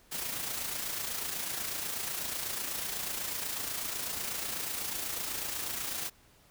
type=noise with amplitude modulation; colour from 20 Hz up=white; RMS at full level=-34 dBFS; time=0.11-6.1 s; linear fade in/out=20 ms; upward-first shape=sine; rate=28.1 Hz; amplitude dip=45%; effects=pink hiss -62 dBFS RMS until 6.5 s